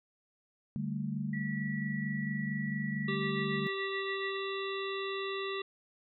sine chord, D suspended fourth, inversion none, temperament just, 146.83 / 195.78 / 220.2 Hz, D3 / G3 / A3, 0 / -2 / +2 cents, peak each -37 dBFS, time 0.76-3.67 s, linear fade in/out 0 ms
sine tone, 1943 Hz, B6, 29 cents flat, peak -39 dBFS, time 1.33-4.37 s, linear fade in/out 5 ms
harmonic tone, 390 Hz, G4, 9 cents flat, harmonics 1 / 3 / 5 / 7 / 9 / 10, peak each -36 / -41 / -43 / -44 / -46 / -46 dBFS, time 3.08-5.62 s, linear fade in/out 5 ms
effects none

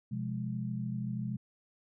sine chord, F diminished, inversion second, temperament equal with one note detuned, 126.65 / 174.61 / 207.7 Hz, Cb3 / F3 / Ab3, +44 / 0 / 0 cents, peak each -36 / -40 / -37 dBFS, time 0.11-1.37 s, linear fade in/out 10 ms, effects none

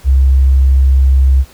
triangle tone with tanh clipping, 66.7 Hz, C2, 34 cents sharp, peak -5 dBFS, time 0.04-1.45 s, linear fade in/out 50 ms, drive 4 dB, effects pink hiss -42 dBFS RMS until 1.53 s

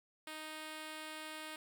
5% pulse tone, 311.1 Hz, D#4, in tune, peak -33 dBFS, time 0.27-1.56 s, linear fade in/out 2 ms, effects none

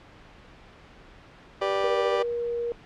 30% pulse chord, G major, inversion none, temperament just, 392 / 490 / 588 Hz, G4 / B4 / D5, 0 / -14 / +2 cents, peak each -25 / -30 / -24 dBFS, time 1.61-2.23 s, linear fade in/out 10 ms
sine tone with pitch glide, 476 to 473.3 Hz, A#4 to A#4, +36 to +26 cents, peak -26 dBFS, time 1.84-2.72 s, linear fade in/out 0 ms, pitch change -10 cents, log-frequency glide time 2.24-2.58 s
effects pink hiss -50 dBFS RMS until 2.85 s + low-pass 3000 Hz 12 dB/octave

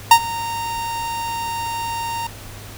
45% pulse tone with ADSR envelope, 925 Hz, A#5, 14 cents flat, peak -3 dBFS, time 0.11-2.27 s, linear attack 4 ms, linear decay 71 ms, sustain -20 dB, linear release 4 ms, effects added 102 Hz sine -38 dBFS peak until 2.77 s + pink hiss -38 dBFS RMS until 2.77 s

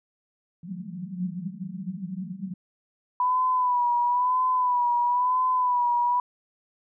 pink band-pass noise, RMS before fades -34 dBFS, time 0.63-2.54 s, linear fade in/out 5 ms, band 170 to 200 Hz, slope 96 dB/octave
sine tone with vibrato, 989 Hz, B5, 2 cents sharp, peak -20 dBFS, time 3.2-6.2 s, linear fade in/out 2 ms, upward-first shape sine, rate 1 Hz, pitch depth 50 cents each way
effects none

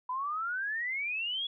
sine exponential sweep, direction up, 987.8 to 3404 Hz, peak -31 dBFS, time 0.09-1.47 s, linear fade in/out 5 ms, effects none

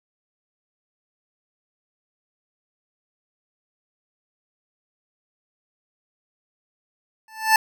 25% pulse tone with exponential growth, 880 Hz, A5, in tune, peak -6 dBFS, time 7.28-7.56 s, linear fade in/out 2 ms, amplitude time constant 60 ms, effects none

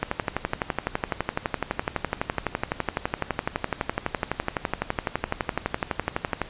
click train, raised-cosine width 0.5 ms, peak -8 dBFS, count 77, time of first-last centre 0.03-6.417 s, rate 11.9 Hz, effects pink hiss -43 dBFS RMS until 6.49 s + resampled to 8000 Hz

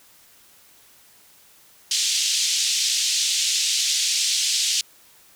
white band-pass noise, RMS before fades -22 dBFS, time 1.91-4.81 s, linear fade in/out 2 ms, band 2900 to 7100 Hz, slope 24 dB/octave, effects white hiss -53 dBFS RMS until 5.35 s

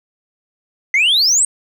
sine exponential sweep, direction up, 2019 to 8610 Hz, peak -8 dBFS, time 0.94-1.45 s, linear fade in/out 2 ms, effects tanh soft clip ceiling -9 dBFS + 8-bit

